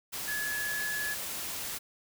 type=tone in noise; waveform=sine; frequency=1700 Hz; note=G#6; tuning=40 cents sharp; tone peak=-32 dBFS; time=0.27-1.15 s; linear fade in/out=20 ms; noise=white; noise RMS=-37 dBFS; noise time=0.12-1.79 s; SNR=+2 dB; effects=none